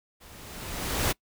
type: noise with level ramp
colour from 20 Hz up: pink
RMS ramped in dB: -51 to -24 dBFS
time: 0.2-1.13 s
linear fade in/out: 20 ms
effects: noise-tail reverb RT60 0.1 s tail -24 dB re dry